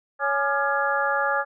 harmonic tone with a mistuned harmonic, 279.4 Hz, C#4, 14 cents sharp, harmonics 2 / 3 / 4 / 5 / 6, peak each -27 / -27 / -27 / -27 / -27 dBFS, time 0.19-1.45 s, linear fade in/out 50 ms, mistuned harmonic 4, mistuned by +120 cents, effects none

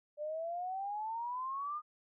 sine exponential sweep, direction up, 587.3 to 1231 Hz, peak -36 dBFS, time 0.17-1.82 s, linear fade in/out 50 ms, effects none

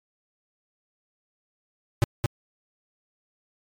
square tone with echo, 116.54 Hz, A#2, in tune, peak -17 dBFS, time 2.02-2.04 s, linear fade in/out 0 ms, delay 220 ms, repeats 1, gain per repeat -3 dB, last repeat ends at 2.26 s, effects MP3 96 kbps

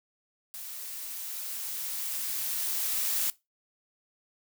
blue noise with level ramp, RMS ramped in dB -41 to -28 dBFS, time 0.54-3.3 s, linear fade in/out 0 ms, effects noise-tail reverb RT60 0.2 s tail -19 dB re dry

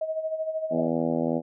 sine tone with tremolo, 634 Hz, D#5, 32 cents sharp, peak -24 dBFS, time 0.01-0.87 s, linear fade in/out 5 ms, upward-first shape sine, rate 13 Hz, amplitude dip 65%
harmonic tone, 82.41 Hz, E2, in tune, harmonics 2 / 3 / 4 / 5 / 6 / 7 / 8 / 9 / 10, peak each -32 / -27 / -31 / -37 / -31 / -31 / -36 / -38 / -42 dBFS, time 0.7-1.42 s, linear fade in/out 50 ms
effects none

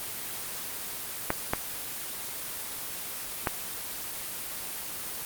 clicks, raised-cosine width 0.5 ms, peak -9 dBFS, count 3, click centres 1.304 / 1.535 / 3.472 s, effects white hiss -36 dBFS RMS until 5.25 s + Opus 24 kbps

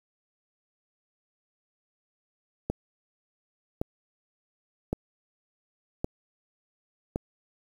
click train, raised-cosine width 2 ms, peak -14 dBFS, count 5, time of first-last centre 2.7-7.159 s, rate 0.897 Hz, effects 8-bit

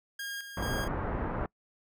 sawtooth tone with tremolo, 1623 Hz, G#6, 40 cents flat, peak -32 dBFS, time 0.19-0.88 s, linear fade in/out 5 ms, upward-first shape square, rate 2.3 Hz, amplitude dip 55%
pink low-pass noise, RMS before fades -33 dBFS, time 0.57-1.46 s, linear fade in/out 2 ms, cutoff 1500 Hz, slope 24 dB/octave
effects noise-tail reverb RT60 0.1 s tail -25 dB re dry

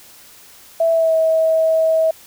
sine tone with pitch glide, 659.3 to 643.5 Hz, E5 to E5, 0 to -42 cents, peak -12 dBFS, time 0.8-2.11 s, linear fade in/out 5 ms, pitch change -42 cents, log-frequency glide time 0.92-1.15 s, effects white hiss -44 dBFS RMS until 2.26 s

